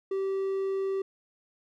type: tone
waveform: triangle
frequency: 387.4 Hz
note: G4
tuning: 20 cents flat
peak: -25 dBFS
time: 0.11-1.02 s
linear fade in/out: 5 ms
effects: none

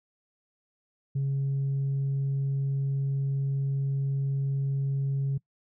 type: tone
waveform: sine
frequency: 137.4 Hz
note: C#3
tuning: 15 cents flat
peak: -23 dBFS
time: 1.15-5.38 s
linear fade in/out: 10 ms
effects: noise-tail reverb RT60 0.1 s tail -23 dB re dry + tanh soft clip ceiling -23 dBFS

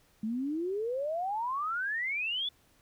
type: exponential sweep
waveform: sine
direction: up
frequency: 210.2 to 3514 Hz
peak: -30 dBFS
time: 0.23-2.49 s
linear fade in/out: 5 ms
effects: pink hiss -66 dBFS RMS until 2.81 s

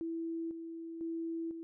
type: tone with tremolo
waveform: sine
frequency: 330 Hz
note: E4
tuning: 2 cents sharp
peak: -35 dBFS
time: 0.01-1.63 s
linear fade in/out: 0 ms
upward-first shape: square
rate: 1 Hz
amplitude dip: 50%
effects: none

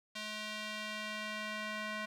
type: tone with band-pass filter sweep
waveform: square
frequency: 213.5 Hz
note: G#3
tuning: 48 cents sharp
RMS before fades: -41 dBFS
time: 0.15-2.06 s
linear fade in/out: 10 ms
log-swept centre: 3400 to 1900 Hz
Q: 1.1
effects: 11-bit

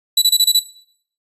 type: tone bursts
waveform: sawtooth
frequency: 3951 Hz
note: B7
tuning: in tune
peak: -6 dBFS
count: 6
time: 0.17-0.594 s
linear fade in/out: 5 ms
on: 49 ms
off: 26 ms
effects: noise-tail reverb RT60 0.6 s tail -17 dB re dry + resampled to 32000 Hz

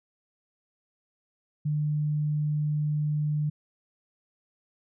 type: tone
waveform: sine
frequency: 150 Hz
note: D3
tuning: 37 cents sharp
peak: -24 dBFS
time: 1.65-3.5 s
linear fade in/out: 10 ms
effects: none

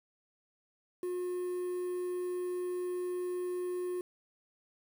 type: tone with quantisation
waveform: triangle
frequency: 359.5 Hz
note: F#4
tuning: 50 cents flat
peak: -31 dBFS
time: 1.03-4.01 s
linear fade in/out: 2 ms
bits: 9
effects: none

